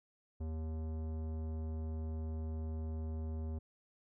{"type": "tone with tanh clipping", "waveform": "sine", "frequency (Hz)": 79.3, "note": "D#2", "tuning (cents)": 33, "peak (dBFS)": -39, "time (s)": [0.4, 3.59], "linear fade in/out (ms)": 10, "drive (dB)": 16, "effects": []}